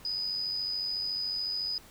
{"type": "tone with amplitude modulation", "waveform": "sine", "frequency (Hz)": 4978, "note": "D#8", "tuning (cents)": 0, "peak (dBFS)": -28, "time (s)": [0.05, 1.78], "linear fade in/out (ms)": 2, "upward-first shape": "sine", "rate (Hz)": 93.9, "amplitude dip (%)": 45, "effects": ["pink hiss -54 dBFS RMS until 1.9 s"]}